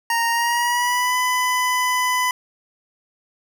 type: tone with pitch glide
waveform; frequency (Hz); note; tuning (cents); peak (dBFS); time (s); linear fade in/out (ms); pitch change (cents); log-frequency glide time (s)
25% pulse; 929 to 1001.4; A#5 to B5; -6 to +24; -14; 0.1-2.31; 2; +130; 0.3-1.16
effects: none